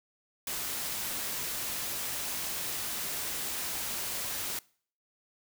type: noise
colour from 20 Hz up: white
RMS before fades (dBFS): -35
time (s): 0.47-4.59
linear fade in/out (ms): 2
effects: noise-tail reverb RT60 0.5 s tail -23 dB re dry